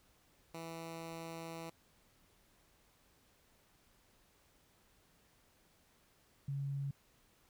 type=tone pair in turn; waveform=10% pulse / sine; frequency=164.81 / 139.23 Hz; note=E3 / C#3; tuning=0 / +8 cents; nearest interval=minor third; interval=292 cents; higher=first; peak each=-36 / -36 dBFS; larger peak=neither; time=0.54-1.7 / 6.48-6.91 s; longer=first; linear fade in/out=5 ms; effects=pink hiss -70 dBFS RMS until 7.49 s